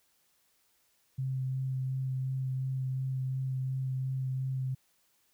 sine tone with vibrato, 131.3 Hz, C3, 6 cents sharp, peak -30 dBFS, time 1.18-4.75 s, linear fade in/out 10 ms, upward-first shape sine, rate 2.8 Hz, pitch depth 12 cents each way, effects white hiss -71 dBFS RMS until 5.33 s

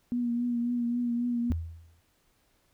sine tone with vibrato, 239.8 Hz, A#3, 49 cents sharp, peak -26 dBFS, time 0.12-1.52 s, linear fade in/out 0 ms, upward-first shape triangle, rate 3.7 Hz, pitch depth 35 cents each way
sine tone with exponential decay, 82.41 Hz, E2, in tune, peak -24 dBFS, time 1.5-2.01 s, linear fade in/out 0 ms, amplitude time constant 110 ms
effects pink hiss -69 dBFS RMS until 2.73 s

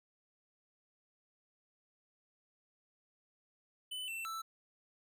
square tone with pitch steps, 3011 / 2683 / 1323 Hz, F#7 / E7 / E6, +30 / +30 / +6 cents, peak -40 dBFS, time 3.91-4.42 s, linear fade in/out 10 ms, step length 170 ms, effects none

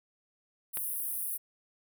pink high-pass noise, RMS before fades -35 dBFS, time 0.73-1.38 s, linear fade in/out 20 ms, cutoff 9400 Hz, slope 96 dB/octave
click, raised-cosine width 0.3 ms, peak -24 dBFS, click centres 0.772 s
effects none

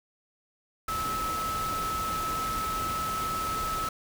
sine tone in noise, 1300 Hz, E6, 24 cents flat, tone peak -29 dBFS, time 0.88-3.89 s, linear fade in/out 5 ms, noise pink, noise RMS -36 dBFS, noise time 0.88-3.89 s, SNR +4 dB, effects none

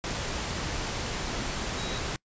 sine tone in noise, 3853 Hz, B7, 44 cents flat, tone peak -40 dBFS, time 1.78-1.99 s, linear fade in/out 0 ms, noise pink, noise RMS -32 dBFS, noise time 0.04-2.16 s, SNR -11 dB, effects noise-tail reverb RT60 0.1 s tail -25 dB re dry + resampled to 16000 Hz

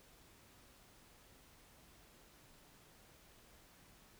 silence, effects pink hiss -64 dBFS RMS until 4.19 s

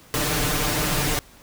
pink noise with comb filter, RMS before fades -23 dBFS, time 0.14-1.19 s, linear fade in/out 0 ms, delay 6.7 ms, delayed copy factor +0.9, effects pink hiss -50 dBFS RMS until 1.42 s

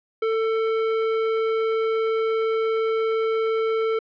sine tone with hard clipping, 445.7 Hz, A4, 22 cents sharp, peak -22 dBFS, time 0.22-3.99 s, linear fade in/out 5 ms, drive 14 dB, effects low-pass 3000 Hz 12 dB/octave

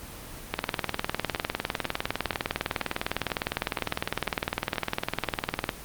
two click trains, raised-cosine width 0.3 ms, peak -16 / -9 dBFS, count 9 / 103, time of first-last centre 1.36-5.243 / 0.54-5.692 s, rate 2.06 / 19.8 Hz, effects pink hiss -42 dBFS RMS until 5.84 s + Opus 24 kbps

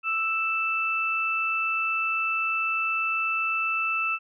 sine tone pair together, 1318.5 / 2646 Hz, E6 / E7, 0 / +6 cents, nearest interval octave, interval 1206 cents, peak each -28 / -25 dBFS, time 0.03-4.19 s, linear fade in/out 50 ms, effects none

